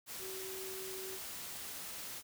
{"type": "tone in noise", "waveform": "sine", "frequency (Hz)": 379.4, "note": "F#4", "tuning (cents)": 43, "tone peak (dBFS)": -45, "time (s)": [0.18, 1.19], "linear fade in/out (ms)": 50, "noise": "white", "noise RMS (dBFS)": -45, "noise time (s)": [0.06, 2.23], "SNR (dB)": -3, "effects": []}